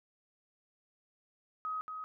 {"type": "tone with echo", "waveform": "sine", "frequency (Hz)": 1263, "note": "D#6", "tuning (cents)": 26, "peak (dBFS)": -34, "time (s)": [1.65, 1.81], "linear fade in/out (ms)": 0, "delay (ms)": 230, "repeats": 1, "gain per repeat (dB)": -5, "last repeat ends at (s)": 2.04, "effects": []}